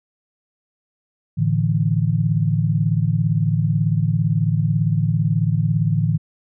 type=chord; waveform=sine; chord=A suspended fourth; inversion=none; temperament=equal; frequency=110 / 146.83 / 164.81 Hz; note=A2 / D3 / E3; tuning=0 / 0 / 0 cents; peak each=-20 dBFS; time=1.37-6.18 s; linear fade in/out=20 ms; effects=none